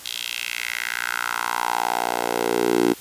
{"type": "tone with high-pass filter sweep", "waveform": "10% pulse", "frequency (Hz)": 59.1, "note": "A#1", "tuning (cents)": 24, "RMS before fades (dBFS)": -24, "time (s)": [0.04, 2.94], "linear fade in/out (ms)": 20, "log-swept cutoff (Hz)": [3600, 320], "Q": 3.1, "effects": ["white hiss -41 dBFS RMS until 3 s", "resampled to 32000 Hz"]}